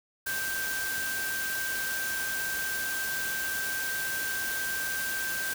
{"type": "tone in noise", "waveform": "sine", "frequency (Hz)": 1568, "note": "G6", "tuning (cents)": 0, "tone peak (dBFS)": -31, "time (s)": [0.26, 5.54], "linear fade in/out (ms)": 10, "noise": "white", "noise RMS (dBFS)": -35, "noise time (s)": [0.26, 5.54], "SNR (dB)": 1, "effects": []}